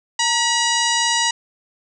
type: harmonic tone with a mistuned harmonic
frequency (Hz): 964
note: B5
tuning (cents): -42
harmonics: 1 / 2 / 3 / 4 / 5 / 6 / 7 / 8 / 9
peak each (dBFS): -22 / -23 / -23 / -25 / -26 / -26 / -27 / -29 / -33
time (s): 0.19-1.31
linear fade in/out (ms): 5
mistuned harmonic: 1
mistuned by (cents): -74
effects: none